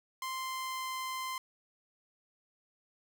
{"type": "tone with pitch glide", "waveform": "sawtooth", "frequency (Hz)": [1045, 1039], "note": ["C6", "C6"], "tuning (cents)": [-2, -12], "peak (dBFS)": -32, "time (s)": [0.22, 1.38], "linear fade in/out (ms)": 2, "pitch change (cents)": -10, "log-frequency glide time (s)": [0.34, 0.9], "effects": []}